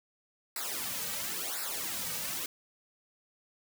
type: noise with flanger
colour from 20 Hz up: white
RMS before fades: -36 dBFS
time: 0.56-2.46 s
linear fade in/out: 2 ms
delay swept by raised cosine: 0.31 to 2.91 ms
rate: 0.96 Hz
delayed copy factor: -0.9
effects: none